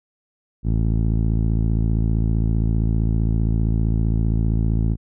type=tone with low-pass filter; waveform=10% pulse; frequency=55.3 Hz; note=A1; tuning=9 cents sharp; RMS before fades=-19 dBFS; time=0.63-4.97 s; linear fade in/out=50 ms; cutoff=180 Hz; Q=0.5; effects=none